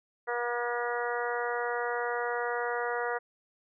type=harmonic tone; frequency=240.1 Hz; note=B3; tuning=49 cents flat; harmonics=2 / 3 / 4 / 5 / 6 / 7 / 8; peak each=-33 / -36 / -38 / -39 / -37 / -41 / -39 dBFS; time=0.27-3.19 s; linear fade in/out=20 ms; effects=none